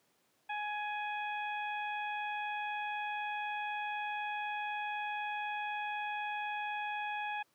harmonic tone, 836 Hz, G#5, 11 cents sharp, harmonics 1 / 2 / 3 / 4, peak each -37 / -42 / -42 / -51 dBFS, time 0.49-7.43 s, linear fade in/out 10 ms, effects pink hiss -73 dBFS RMS until 7.54 s + high-pass 200 Hz 12 dB/octave

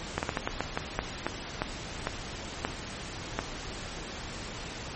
slowing click train, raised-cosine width 0.5 ms, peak -12 dBFS, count 13, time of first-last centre 0.18-3.39 s, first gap 49 ms, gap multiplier 1.28, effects pink hiss -39 dBFS RMS until 4.95 s + MP3 32 kbps

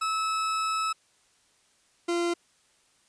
40% pulse tone pair in turn, 1300 / 344.3 Hz, E6 / F4, -24 / -25 cents, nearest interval octave + major seventh, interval 2301 cents, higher first, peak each -25 / -24 dBFS, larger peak second, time 0.01-0.93 / 2.08-2.34 s, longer first, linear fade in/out 10 ms, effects white hiss -65 dBFS RMS until 3.08 s + resampled to 22050 Hz

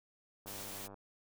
click train, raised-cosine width 1 ms, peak -37 dBFS, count 49, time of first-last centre 0.46-0.942 s, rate 99.5 Hz
white noise, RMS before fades -46 dBFS, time 0.46-0.88 s, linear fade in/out 20 ms
effects none

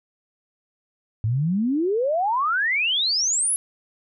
sine exponential sweep, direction up, 103.83 to 11140 Hz, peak -19 dBFS, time 1.24-3.56 s, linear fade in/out 0 ms, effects none

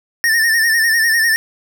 square tone with vibrato, 1813 Hz, A#6, 49 cents flat, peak -12 dBFS, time 0.24-1.36 s, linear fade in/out 0 ms, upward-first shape sine, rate 10 Hz, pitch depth 61 cents each way, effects none

